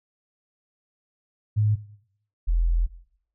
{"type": "tone pair in turn", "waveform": "sine", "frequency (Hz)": [106.2, 42.15], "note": ["G#2", "E1"], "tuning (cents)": [39, 39], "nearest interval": "octave + major third", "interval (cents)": 1600, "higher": "first", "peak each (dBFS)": -18, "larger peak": "neither", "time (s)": [[1.56, 1.76], [2.47, 2.87]], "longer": "second", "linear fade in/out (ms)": 20, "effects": ["noise-tail reverb RT60 0.7 s tail -17 dB re dry"]}